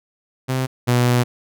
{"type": "tone pair in turn", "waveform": "sawtooth", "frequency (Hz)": [130, 122.54], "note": ["C3", "B2"], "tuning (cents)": [-11, -13], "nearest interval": "minor second", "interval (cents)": 102, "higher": "first", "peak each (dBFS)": [-15, -10], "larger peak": "second", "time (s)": [[0.48, 0.67], [0.87, 1.24]], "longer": "second", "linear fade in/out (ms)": 20, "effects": []}